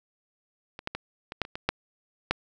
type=clicks; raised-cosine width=0.3 ms; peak=-23 / -14 / -16 / -20 / -10 / -25 / -18 / -7 / -7 dBFS; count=9; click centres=0.791 / 0.874 / 0.95 / 1.321 / 1.417 / 1.451 / 1.555 / 1.69 / 2.31 s; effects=none